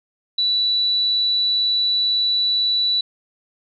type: tone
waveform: sine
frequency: 3951 Hz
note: B7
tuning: in tune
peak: -16 dBFS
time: 0.38-3.01 s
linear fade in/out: 5 ms
effects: none